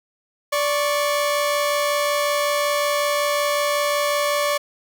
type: tone pair together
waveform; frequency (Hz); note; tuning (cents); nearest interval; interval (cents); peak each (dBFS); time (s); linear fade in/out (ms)
sawtooth; 582.7 / 1100; D5 / C#6; -14 / -14; major seventh; 1100; -16 / -21; 0.52-4.58; 10
effects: none